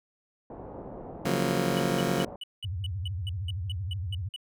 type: low-pass noise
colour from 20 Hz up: white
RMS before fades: -42 dBFS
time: 0.5-2.36 s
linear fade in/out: 2 ms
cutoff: 740 Hz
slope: 24 dB/octave
type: chord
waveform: 20% pulse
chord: Gb major seventh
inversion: second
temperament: just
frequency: 138.75 / 173.43 / 185 / 231.2 Hz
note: Db3 / F3 / Gb3 / Bb3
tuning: +2 / -12 / 0 / -14 cents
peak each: -26 dBFS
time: 1.25-2.25 s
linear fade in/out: 5 ms
type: tone bursts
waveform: triangle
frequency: 2960 Hz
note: F#7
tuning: in tune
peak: -33 dBFS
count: 13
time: 1.77-4.362 s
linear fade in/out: 2 ms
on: 24 ms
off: 190 ms
type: tone with vibrato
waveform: sine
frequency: 92.4 Hz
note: F#2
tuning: 2 cents flat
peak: -30 dBFS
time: 2.64-4.29 s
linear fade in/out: 10 ms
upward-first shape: sine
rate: 13 Hz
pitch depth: 230 cents each way
effects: none